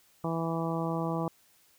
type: harmonic tone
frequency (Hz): 164.81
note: E3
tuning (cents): 0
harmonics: 1 / 2 / 3 / 4 / 5 / 6 / 7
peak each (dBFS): -32 / -35 / -37 / -38 / -39 / -40 / -40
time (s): 0.24-1.28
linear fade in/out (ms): 2
effects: white hiss -64 dBFS RMS until 1.78 s